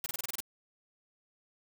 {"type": "noise bursts", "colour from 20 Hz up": "white", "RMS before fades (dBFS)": -36, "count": 8, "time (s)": [0.04, 0.404], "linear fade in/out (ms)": 2, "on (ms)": 21, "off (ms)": 28, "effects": []}